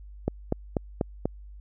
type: click train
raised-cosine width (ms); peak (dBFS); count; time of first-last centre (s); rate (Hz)
2; -11; 5; 0.28-1.256; 4.1
effects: added 50 Hz sine -42 dBFS peak until 1.6 s